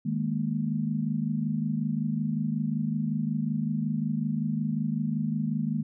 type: chord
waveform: sine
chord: D# suspended fourth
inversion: none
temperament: equal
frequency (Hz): 155.56 / 207.7 / 233.1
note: D#3 / G#3 / A#3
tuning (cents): 0 / 0 / 0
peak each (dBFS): -30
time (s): 0.05-5.83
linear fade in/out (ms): 10
effects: none